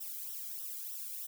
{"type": "noise with flanger", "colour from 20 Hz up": "violet", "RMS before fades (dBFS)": -42, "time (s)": [0, 1.27], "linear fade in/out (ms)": 10, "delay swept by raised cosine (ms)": [0.43, 1.12], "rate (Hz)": 3.2, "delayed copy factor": -0.95, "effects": []}